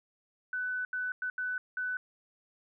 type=tone bursts at uneven times; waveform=sine; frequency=1499 Hz; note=F#6; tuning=22 cents sharp; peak=-31 dBFS; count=5; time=0.53-0.85 / 0.93-1.12 / 1.22-1.3 / 1.38-1.58 / 1.77-1.97 s; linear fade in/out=2 ms; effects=none